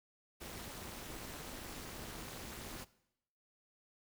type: noise with amplitude modulation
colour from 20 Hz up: pink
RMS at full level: -43 dBFS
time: 0.4-2.85 s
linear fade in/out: 20 ms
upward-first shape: sine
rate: 286 Hz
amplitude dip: 100%
effects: noise-tail reverb RT60 0.8 s tail -19 dB re dry